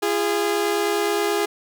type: tone pair together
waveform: sawtooth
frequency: 341.7 / 411.1 Hz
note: F4 / G#4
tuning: -38 / -18 cents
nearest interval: minor third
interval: 320 cents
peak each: -21 / -17 dBFS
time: 0.02-1.46 s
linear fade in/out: 10 ms
effects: none